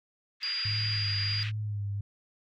white band-pass noise, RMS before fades -39 dBFS, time 0.4-1.52 s, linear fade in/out 50 ms, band 1700 to 3100 Hz, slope 24 dB/octave
sine tone, 4823 Hz, D8, 45 cents sharp, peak -30 dBFS, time 0.43-1.43 s, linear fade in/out 0 ms
sine tone with vibrato, 103.83 Hz, G#2, in tune, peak -30 dBFS, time 0.65-2.01 s, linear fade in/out 5 ms, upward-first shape sine, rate 1.4 Hz, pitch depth 53 cents each way
effects none

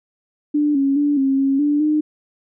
sine tone with pitch steps, 295.7 / 275.1 / 290.5 / 269.9 / 272.5 / 292.8 / 304 Hz, D4 / C#4 / D4 / C#4 / C#4 / D4 / D#4, +12 / -13 / -19 / -46 / -29 / -5 / -40 cents, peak -14 dBFS, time 0.54-2.01 s, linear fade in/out 10 ms, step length 210 ms, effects none

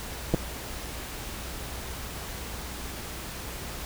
clicks, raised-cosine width 2 ms, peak -10 dBFS, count 2, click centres 0.339 / 0.345 s, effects added 60 Hz sine -41 dBFS peak until 3.85 s + pink hiss -38 dBFS RMS until 3.85 s

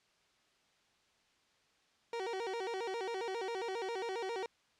30% pulse tone with vibrato, 420.8 Hz, G#4, 23 cents sharp, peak -34 dBFS, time 2.13-4.46 s, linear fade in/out 2 ms, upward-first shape square, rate 7.4 Hz, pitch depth 180 cents each way, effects white hiss -71 dBFS RMS until 4.79 s + low-pass 5000 Hz 12 dB/octave

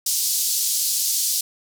pink band-pass noise, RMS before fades -22 dBFS, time 0.06-1.41 s, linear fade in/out 5 ms, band 4700 to 16000 Hz, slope 24 dB/octave, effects none

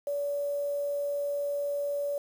sine tone with quantisation, 572 Hz, D5, 46 cents flat, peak -28 dBFS, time 0.07-2.18 s, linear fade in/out 2 ms, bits 8, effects none

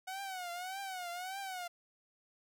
sawtooth tone with vibrato, 740 Hz, F#5, in tune, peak -36 dBFS, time 0.07-1.68 s, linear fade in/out 10 ms, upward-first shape triangle, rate 1.7 Hz, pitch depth 130 cents each way, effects none

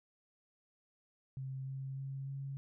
sine tone with pitch steps, 133 / 134.39 / 135.79 / 137.21 Hz, C3 / C3 / C#3 / C#3, +29 / +47 / -35 / -17 cents, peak -39 dBFS, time 1.37-2.57 s, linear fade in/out 0 ms, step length 300 ms, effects none

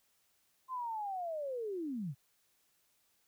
sine linear sweep, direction down, 1052 to 120 Hz, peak -36 dBFS, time 0.68-2.15 s, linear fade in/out 50 ms, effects white hiss -74 dBFS RMS until 3.27 s

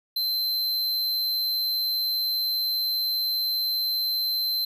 square tone, 4095 Hz, C8, 38 cents flat, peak -24 dBFS, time 0.16-4.65 s, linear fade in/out 5 ms, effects none

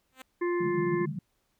5% pulse tone with exponential growth, 260 Hz, C4, 11 cents flat, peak -29 dBFS, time 0.11-0.22 s, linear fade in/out 5 ms, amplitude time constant 23 ms
harmonic tone, 350 Hz, F4, 4 cents sharp, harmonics 1 / 3 / 5 / 6, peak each -26 / -36 / -40 / -42 dBFS, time 0.41-1.06 s, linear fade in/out 10 ms
pink band-pass noise, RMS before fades -34 dBFS, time 0.6-1.19 s, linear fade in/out 5 ms, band 140 to 210 Hz, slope 96 dB/octave
effects pink hiss -74 dBFS RMS until 1.59 s

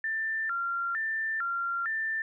sine tone with vibrato, 1568 Hz, G6, in tune, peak -28 dBFS, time 0.04-2.22 s, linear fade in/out 2 ms, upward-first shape square, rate 1.1 Hz, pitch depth 220 cents each way, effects none

